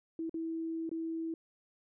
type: tone with dropouts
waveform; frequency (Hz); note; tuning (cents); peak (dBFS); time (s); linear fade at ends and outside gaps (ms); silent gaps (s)
sine; 326.5; E4; -17; -34; 0.19-1.34; 2; 0.295-0.342 / 0.893-0.914
effects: none